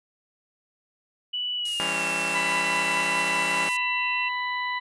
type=tone with pitch glide; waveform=sine; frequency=2960 to 2699 Hz; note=F#7 to E7; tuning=0 to +40 cents; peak=-26 dBFS; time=1.33-4.29 s; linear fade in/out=10 ms; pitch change=-160 cents; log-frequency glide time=1.56-2.04 s
type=noise; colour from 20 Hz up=violet; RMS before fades=-30 dBFS; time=1.65-3.77 s; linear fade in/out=5 ms
type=chord; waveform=5% pulse; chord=C# diminished; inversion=first; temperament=just; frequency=166.31 / 199.57 / 277.2 Hz; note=E3 / G3 / C#4; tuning=+16 / +31 / 0 cents; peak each=-22 dBFS; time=1.8-3.69 s; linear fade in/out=0 ms
type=harmonic tone; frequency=993 Hz; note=B5; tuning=9 cents sharp; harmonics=1 / 2 / 3 / 4; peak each=-29 / -29 / -39 / -39 dBFS; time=2.34-4.8 s; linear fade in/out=20 ms
effects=resampled to 22050 Hz